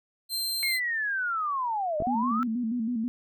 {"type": "tone", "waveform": "sawtooth", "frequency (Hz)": 4142, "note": "C8", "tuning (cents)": -18, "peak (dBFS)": -25, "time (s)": [0.29, 0.8], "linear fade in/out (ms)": 50}
{"type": "linear two-way sweep", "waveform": "sine", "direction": "down then up", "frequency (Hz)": [2191, 592, 1347], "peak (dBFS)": -26, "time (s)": [0.63, 2.43], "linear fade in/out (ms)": 0, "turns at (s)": 1.98}
{"type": "clicks", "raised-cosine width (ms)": 2, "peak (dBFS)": [-20, -20], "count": 2, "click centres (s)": [2.003, 2.022]}
{"type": "tone with vibrato", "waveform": "sine", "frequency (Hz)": 233.8, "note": "A#3", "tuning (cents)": 5, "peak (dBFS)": -26, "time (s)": [2.07, 3.08], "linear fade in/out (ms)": 0, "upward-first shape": "square", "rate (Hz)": 6.2, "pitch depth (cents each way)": 84}
{"effects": []}